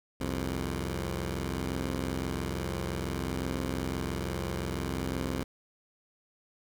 10% pulse tone pair together, 65.85 / 87.6 Hz, C2 / F2, +12 / +6 cents, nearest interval perfect fourth, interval 494 cents, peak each -25 / -27 dBFS, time 0.2-5.44 s, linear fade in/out 10 ms, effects none

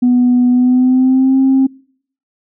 sine tone with pitch glide, 246.9 to 266.2 Hz, B3 to C4, 0 to +30 cents, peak -6 dBFS, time 0.02-1.67 s, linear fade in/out 10 ms, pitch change +130 cents, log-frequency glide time 0.49-1.38 s, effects noise-tail reverb RT60 0.6 s tail -26 dB re dry + tanh soft clip ceiling -4 dBFS

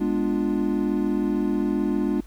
triangle chord, G# diminished seventh, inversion none, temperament equal, 207.7 / 246.9 / 293.7 / 349.2 Hz, G#3 / B3 / D4 / F4, 0 / 0 / 0 / 0 cents, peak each -24 / -26 / -23 / -26 dBFS, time 0-2.21 s, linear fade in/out 10 ms, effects added 50 Hz sine -41 dBFS peak until 2.26 s + pink hiss -55 dBFS RMS until 2.26 s

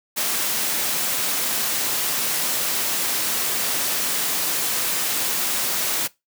white noise, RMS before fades -23 dBFS, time 0.16-6.08 s, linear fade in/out 20 ms, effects noise-tail reverb RT60 0.2 s tail -21 dB re dry + high-pass 150 Hz 12 dB/octave

